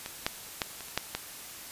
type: clicks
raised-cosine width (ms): 0.2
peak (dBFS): -19 / -9 / -10 / -24 / -29 / -9 / -13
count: 7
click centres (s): 0.061 / 0.265 / 0.618 / 0.807 / 0.884 / 0.976 / 1.15
effects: white hiss -44 dBFS RMS until 1.71 s + resampled to 32000 Hz